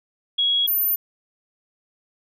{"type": "tone pair in turn", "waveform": "sine", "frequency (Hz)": [3322, 13485], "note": ["G#7", "G#9"], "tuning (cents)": [0, 25], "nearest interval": "2 octaves", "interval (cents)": 2425, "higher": "second", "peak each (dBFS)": [-17, -18], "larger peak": "first", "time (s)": [[0.38, 0.67], [0.67, 0.96]], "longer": "neither", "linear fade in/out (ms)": 10, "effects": []}